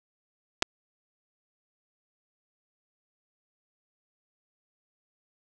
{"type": "clicks", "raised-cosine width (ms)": 0.2, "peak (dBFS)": -6, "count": 2, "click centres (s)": [0.623, 0.626], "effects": []}